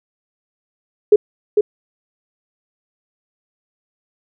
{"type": "tone with echo", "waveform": "sine", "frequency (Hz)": 418.5, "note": "G#4", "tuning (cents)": 13, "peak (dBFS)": -4, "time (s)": [1.12, 1.16], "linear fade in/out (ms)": 5, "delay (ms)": 450, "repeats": 1, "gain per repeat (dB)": -5, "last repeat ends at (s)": 1.61, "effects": []}